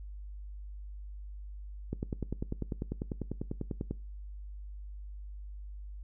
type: click train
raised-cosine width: 3 ms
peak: -21 dBFS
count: 21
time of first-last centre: 1.93-3.91 s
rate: 10.1 Hz
effects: noise-tail reverb RT60 0.3 s tail -21 dB re dry + added 50 Hz sine -41 dBFS peak until 6.03 s